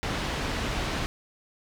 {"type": "low-pass noise", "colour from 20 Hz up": "pink", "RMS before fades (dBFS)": -30, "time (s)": [0.03, 1.06], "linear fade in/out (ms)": 0, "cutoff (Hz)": 4600, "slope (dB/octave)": 12, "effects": []}